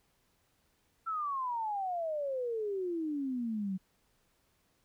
sine exponential sweep, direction down, 1350 to 183.6 Hz, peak -32 dBFS, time 1.06-3.78 s, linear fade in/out 20 ms, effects pink hiss -73 dBFS RMS until 4.84 s

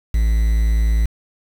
triangle tone with quantisation, 55 Hz, A1, in tune, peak -11 dBFS, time 0.14-1.06 s, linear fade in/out 5 ms, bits 6, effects none

